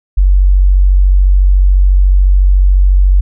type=tone; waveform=sine; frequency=47 Hz; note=F#1; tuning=28 cents sharp; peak=-4 dBFS; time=0.17-3.21 s; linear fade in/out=10 ms; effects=none